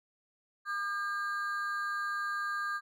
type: ring-modulated tone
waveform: triangle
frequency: 1408 Hz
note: F6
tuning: 14 cents sharp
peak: -27 dBFS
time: 0.65-2.81 s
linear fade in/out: 50 ms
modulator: 202 Hz
effects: none